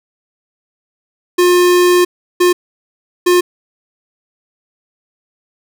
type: tone bursts at uneven times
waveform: square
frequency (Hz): 356.3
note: F4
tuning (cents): +35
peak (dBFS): -8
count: 3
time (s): 1.38-2.05 / 2.4-2.53 / 3.26-3.41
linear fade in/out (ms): 10
effects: none